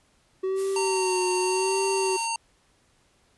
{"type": "tone with vibrato", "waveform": "triangle", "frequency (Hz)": 376.4, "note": "F#4", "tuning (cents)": 30, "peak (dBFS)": -22, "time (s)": [0.43, 2.17], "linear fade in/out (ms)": 10, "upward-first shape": "sine", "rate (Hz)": 0.87, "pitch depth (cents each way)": 56}
{"type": "noise", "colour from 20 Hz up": "blue", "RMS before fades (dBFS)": -38, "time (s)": [0.55, 2.29], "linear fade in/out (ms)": 50}
{"type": "harmonic tone", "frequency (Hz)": 916, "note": "A#5", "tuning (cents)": -31, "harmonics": [1, 3, 5, 7, 9, 10], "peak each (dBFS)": [-28, -33, -35, -36, -38, -38], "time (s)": [0.76, 2.36], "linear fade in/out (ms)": 2}
{"effects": ["pink hiss -64 dBFS RMS until 3.37 s", "resampled to 24000 Hz"]}